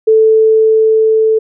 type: tone with level ramp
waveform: sine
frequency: 440 Hz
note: A4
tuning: in tune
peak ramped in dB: -4 to -7 dBFS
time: 0.07-1.39 s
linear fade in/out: 10 ms
effects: none